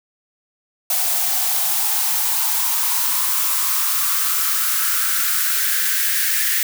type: noise with high-pass filter sweep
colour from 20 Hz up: blue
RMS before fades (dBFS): -19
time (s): 0.9-6.63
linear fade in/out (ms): 2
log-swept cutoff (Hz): 690 to 1800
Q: 5.2
effects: none